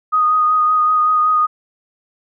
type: tone with vibrato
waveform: sine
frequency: 1242 Hz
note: D#6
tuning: 3 cents flat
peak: -11 dBFS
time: 0.12-1.47 s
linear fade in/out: 20 ms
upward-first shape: sine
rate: 5.3 Hz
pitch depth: 17 cents each way
effects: none